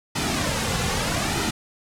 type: noise with flanger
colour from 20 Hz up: pink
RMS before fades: -24 dBFS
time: 0.15-1.51 s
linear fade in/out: 10 ms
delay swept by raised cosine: 1.8 to 3.2 ms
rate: 0.79 Hz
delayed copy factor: -0.6
effects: low-pass 9000 Hz 12 dB/octave